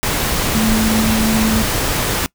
sine tone in noise, 220 Hz, A3, in tune, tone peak -14 dBFS, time 0.55-1.62 s, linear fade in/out 0 ms, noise pink, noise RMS -18 dBFS, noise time 0.03-2.26 s, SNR +1 dB, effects noise-tail reverb RT60 0.1 s tail -23 dB re dry

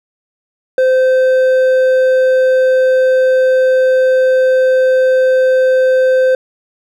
sine tone with hard clipping, 517 Hz, C5, 21 cents flat, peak -9 dBFS, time 0.78-6.35 s, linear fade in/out 2 ms, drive 5 dB, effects none

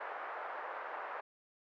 white band-pass noise, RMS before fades -43 dBFS, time 0-1.21 s, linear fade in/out 10 ms, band 510 to 1500 Hz, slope 24 dB/octave, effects none

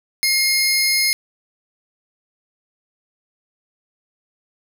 25% pulse tone pair together, 2142 / 5095 Hz, C7 / D#8, +40 / +40 cents, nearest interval octave + minor third, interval 1500 cents, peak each -14 dBFS, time 0.23-1.13 s, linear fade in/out 0 ms, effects none

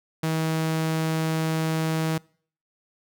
sawtooth tone, 160 Hz, D#3, 49 cents sharp, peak -19 dBFS, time 0.23-2.18 s, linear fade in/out 5 ms, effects noise-tail reverb RT60 0.5 s tail -24 dB re dry

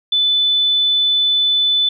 sine tone, 3500 Hz, A7, 10 cents flat, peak -12 dBFS, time 0.12-1.89 s, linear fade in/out 5 ms, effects none

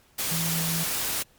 sine tone in noise, 164.81 Hz, E3, in tune, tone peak -28 dBFS, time 0.31-0.84 s, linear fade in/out 10 ms, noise white, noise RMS -28 dBFS, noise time 0.18-1.23 s, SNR -3 dB, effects pink hiss -60 dBFS RMS until 1.38 s + MP3 96 kbps

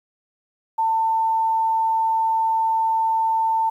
sine tone, 895 Hz, A5, 29 cents sharp, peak -17 dBFS, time 0.78-3.7 s, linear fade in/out 10 ms, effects 9-bit

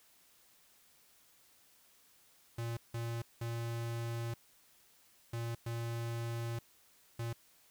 square tone bursts at uneven times, 116.54 Hz, A#2, in tune, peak -37 dBFS, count 6, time 2.58-2.77 / 2.94-3.22 / 3.41-4.34 / 5.33-5.55 / 5.66-6.59 / 7.19-7.33 s, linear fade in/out 5 ms, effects white hiss -66 dBFS RMS until 7.7 s

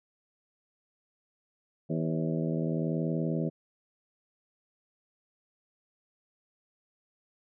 harmonic tone with a mistuned harmonic, 80.7 Hz, E2, 36 cents flat, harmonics 2 / 3 / 4 / 5 / 6 / 7 / 8, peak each -30 / -34 / -36 / -38 / -40 / -41 / -42 dBFS, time 1.89-3.5 s, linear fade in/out 20 ms, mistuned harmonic 6, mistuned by +74 cents, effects none

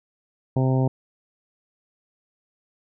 harmonic tone, 130.81 Hz, C3, in tune, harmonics 1 / 2 / 3 / 4 / 5 / 6 / 7, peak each -19 / -25 / -29 / -31 / -33 / -35 / -36 dBFS, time 0.56-0.88 s, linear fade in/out 5 ms, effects none

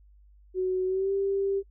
sine tone with pitch glide, 371.3 to 393.4 Hz, F#4 to G4, +6 to +6 cents, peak -24 dBFS, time 0.54-1.63 s, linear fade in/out 50 ms, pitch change +100 cents, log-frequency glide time 0.86-1.12 s, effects noise-tail reverb RT60 0.1 s tail -24 dB re dry + added 50 Hz sine -53 dBFS peak until 1.7 s

